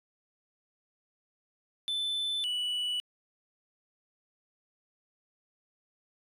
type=tone pair in turn; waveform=triangle; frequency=3520 / 2955 Hz; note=A7 / F#7; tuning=0 / -3 cents; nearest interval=minor third; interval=303 cents; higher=first; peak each=-28 dBFS; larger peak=neither; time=1.88-2.44 / 2.44-3 s; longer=neither; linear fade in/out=0 ms; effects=resampled to 32000 Hz

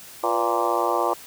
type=harmonic tone with a mistuned harmonic; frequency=116.54 Hz; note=A#2; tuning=in tune; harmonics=3 / 4 / 5 / 6 / 7 / 8 / 9 / 10; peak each=-28 / -28 / -28 / -28 / -28 / -28 / -28 / -28 dBFS; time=0.23-1.14 s; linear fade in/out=10 ms; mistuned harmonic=4; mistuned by=+72 cents; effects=white hiss -43 dBFS RMS until 1.26 s

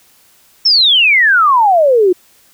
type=exponential sweep; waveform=sine; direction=down; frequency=5500 to 347.1 Hz; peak=-6 dBFS; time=0.65-2.13 s; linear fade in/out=10 ms; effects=white hiss -49 dBFS RMS until 2.53 s

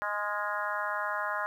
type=harmonic tone with a mistuned harmonic; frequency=207.7 Hz; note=G#3; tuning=in tune; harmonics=3 / 4 / 5 / 6 / 7 / 8 / 9; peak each=-38 / -39 / -35 / -38 / -36 / -37 / -44 dBFS; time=0.02-1.46 s; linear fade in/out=0 ms; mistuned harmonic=7; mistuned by=-30 cents; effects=10-bit

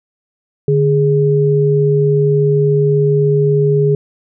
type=tone pair together; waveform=sine; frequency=147.25 / 414.2 Hz; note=D3 / G#4; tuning=+5 / -5 cents; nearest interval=octave + tritone; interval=1790 cents; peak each=-12 dBFS; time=0.68-3.95 s; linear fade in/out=2 ms; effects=none

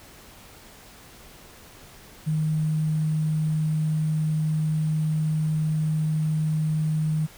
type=tone with sample-and-hold; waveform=sine; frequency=155.56 Hz; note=D#3; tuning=in tune; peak=-21 dBFS; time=2.26-7.27 s; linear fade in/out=20 ms; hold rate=8820 Hz; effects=pink hiss -48 dBFS RMS until 7.37 s

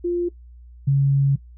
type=tone pair in turn; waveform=sine; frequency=349.2 / 138.58 Hz; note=F4 / C#3; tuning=0 / 0 cents; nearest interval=octave + major third; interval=1600 cents; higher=first; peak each=-19 / -14 dBFS; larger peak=second; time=0.04-0.29 / 0.87-1.36 s; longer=second; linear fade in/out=10 ms; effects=noise-tail reverb RT60 0.1 s tail -18 dB re dry + added 60 Hz sine -41 dBFS peak until 1.57 s

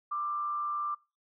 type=tone with frequency modulation; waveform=sine; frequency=1183 Hz; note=D6; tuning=12 cents sharp; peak=-30 dBFS; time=0.11-0.95 s; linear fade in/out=10 ms; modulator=147 Hz; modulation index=0.28; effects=noise-tail reverb RT60 0.3 s tail -23 dB re dry

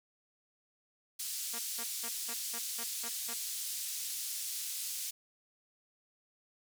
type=band-pass noise; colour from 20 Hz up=white; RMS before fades=-39 dBFS; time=1.19-5.11 s; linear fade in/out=10 ms; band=4200 to 12000 Hz; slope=12 dB/octave
type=tone bursts; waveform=5% pulse; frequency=233.1 Hz; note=A#3; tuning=in tune; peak=-32 dBFS; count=8; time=1.53-3.34 s; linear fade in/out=10 ms; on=60 ms; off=190 ms
effects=none

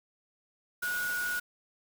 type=tone in noise; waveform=sine; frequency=1456 Hz; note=F#6; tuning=28 cents flat; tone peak=-30 dBFS; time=0.82-1.4 s; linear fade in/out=10 ms; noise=white; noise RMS=-40 dBFS; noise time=0.82-1.4 s; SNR=+7 dB; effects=none

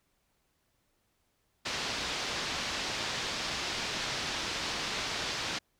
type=low-pass noise; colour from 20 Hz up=white; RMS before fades=-35 dBFS; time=1.65-5.59 s; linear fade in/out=10 ms; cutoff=5300 Hz; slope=24 dB/octave; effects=pink hiss -75 dBFS RMS until 5.79 s

